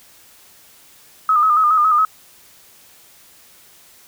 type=tone with vibrato; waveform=sine; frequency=1244.5 Hz; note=D#6; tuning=in tune; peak=-11 dBFS; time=1.29-2.05 s; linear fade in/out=2 ms; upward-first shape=square; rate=7.2 Hz; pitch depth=50 cents each way; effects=white hiss -48 dBFS RMS until 4.07 s